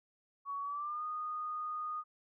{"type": "tone with pitch glide", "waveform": "sine", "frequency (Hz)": [1124, 1232.8], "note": ["C#6", "D#6"], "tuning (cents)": [24, -16], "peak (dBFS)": -36, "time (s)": [0.45, 2.04], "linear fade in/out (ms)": 50, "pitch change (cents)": 160, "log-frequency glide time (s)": [0.62, 1.04], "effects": []}